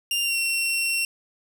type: tone with pitch glide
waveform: sawtooth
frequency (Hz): 2794 to 2725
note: F7 to F7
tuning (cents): 0 to -43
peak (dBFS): -19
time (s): 0.11-1.05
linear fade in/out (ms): 2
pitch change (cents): -43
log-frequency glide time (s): 0.22-0.37
effects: none